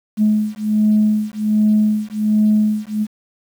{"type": "beating tone pair", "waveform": "sine", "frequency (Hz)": [212.4, 213.7], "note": ["G#3", "G#3"], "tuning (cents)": [39, 50], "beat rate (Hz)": 1.3, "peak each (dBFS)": -15, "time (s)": [0.17, 3.07], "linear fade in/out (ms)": 50, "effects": ["tanh soft clip ceiling -6 dBFS", "7-bit"]}